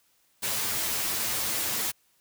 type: noise with comb filter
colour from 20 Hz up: white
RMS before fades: -29 dBFS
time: 0.42-1.92 s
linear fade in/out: 20 ms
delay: 9.1 ms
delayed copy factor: +0.9
effects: white hiss -67 dBFS RMS until 2.2 s